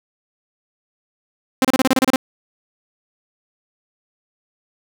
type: tone bursts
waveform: sawtooth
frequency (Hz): 261.6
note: C4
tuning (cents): 0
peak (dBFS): -8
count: 10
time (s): 1.62-2.16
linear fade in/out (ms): 2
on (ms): 27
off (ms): 30
effects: none